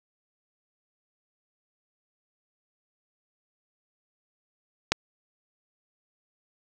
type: click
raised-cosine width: 0.2 ms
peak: -3 dBFS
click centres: 4.92 s
effects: none